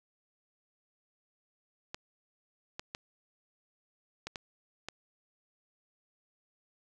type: clicks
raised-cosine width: 0.2 ms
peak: -21 dBFS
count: 6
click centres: 1.945 / 2.795 / 2.949 / 4.27 / 4.358 / 4.886 s
effects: none